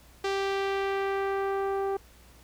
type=tone with low-pass filter sweep; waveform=sawtooth; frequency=392 Hz; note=G4; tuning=in tune; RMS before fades=-29 dBFS; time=0.24-1.97 s; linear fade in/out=5 ms; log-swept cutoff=5100 to 870 Hz; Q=1; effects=added 60 Hz sine -55 dBFS peak until 2.43 s + pink hiss -57 dBFS RMS until 2.43 s